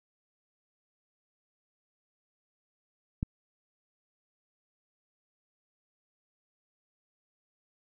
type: click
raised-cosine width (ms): 5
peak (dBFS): -17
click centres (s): 3.229
effects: none